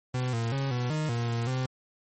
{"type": "tone with pitch steps", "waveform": "40% pulse", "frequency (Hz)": [126.5, 115.3, 136.8, 123.1, 154.4, 117.9, 116.8, 129], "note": ["B2", "A#2", "C#3", "B2", "D#3", "A#2", "A#2", "C3"], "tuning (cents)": [42, -19, -23, -5, -13, 20, 4, -24], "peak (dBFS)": -26, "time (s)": [0.14, 1.66], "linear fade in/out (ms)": 5, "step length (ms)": 190, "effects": ["MP3 32 kbps"]}